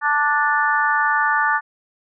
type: harmonic tone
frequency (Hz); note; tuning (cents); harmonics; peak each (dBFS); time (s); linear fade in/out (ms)
293.7; D4; 0; 3 / 4 / 5 / 6; -21 / -21 / -21 / -21; 0.01-1.61; 50
effects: none